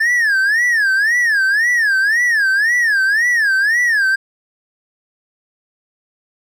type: tone with vibrato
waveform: triangle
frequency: 1738 Hz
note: A6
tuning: 22 cents flat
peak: -10 dBFS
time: 0-4.16 s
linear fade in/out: 10 ms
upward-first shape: sine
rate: 1.9 Hz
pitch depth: 210 cents each way
effects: none